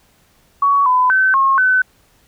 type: tone with pitch steps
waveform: sine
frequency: 1123 / 1006 / 1532 / 1081 / 1513 Hz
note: C#6 / B5 / G6 / C#6 / F#6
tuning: +22 / +32 / -40 / -44 / +38 cents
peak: -10 dBFS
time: 0.62-1.82 s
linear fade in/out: 5 ms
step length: 240 ms
effects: pink hiss -55 dBFS RMS until 2.27 s